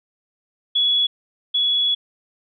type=tone pair in turn; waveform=sine; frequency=3382 / 3382 Hz; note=G#7 / G#7; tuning=+31 / +31 cents; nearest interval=unison; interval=0 cents; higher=neither; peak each=-15 / -16 dBFS; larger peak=first; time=0.75-1.07 / 1.54-1.95 s; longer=second; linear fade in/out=10 ms; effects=none